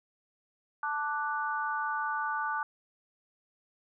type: chord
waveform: sine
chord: D major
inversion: second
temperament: equal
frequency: 880 / 1174.7 / 1480 Hz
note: A5 / D6 / F#6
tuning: 0 / 0 / 0 cents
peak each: -34 dBFS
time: 0.83-2.63 s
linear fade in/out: 2 ms
effects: none